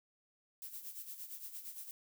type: noise with tremolo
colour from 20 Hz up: violet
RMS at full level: -45 dBFS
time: 0.62-1.91 s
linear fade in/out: 0 ms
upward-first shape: sine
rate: 8.7 Hz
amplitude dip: 65%
effects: none